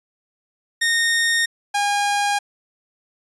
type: tone pair in turn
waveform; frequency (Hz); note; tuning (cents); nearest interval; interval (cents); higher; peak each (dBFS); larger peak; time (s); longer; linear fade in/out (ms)
sawtooth; 1845 / 814.1; A#6 / G#5; -18 / -35; octave + major second; 1417; first; -13 / -14; first; 0.81-1.46 / 1.74-2.39; neither; 10
effects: resampled to 24000 Hz